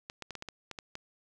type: clicks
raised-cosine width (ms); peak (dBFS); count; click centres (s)
0.2; -23; 9; 0.099 / 0.223 / 0.307 / 0.353 / 0.424 / 0.487 / 0.713 / 0.788 / 0.954
effects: none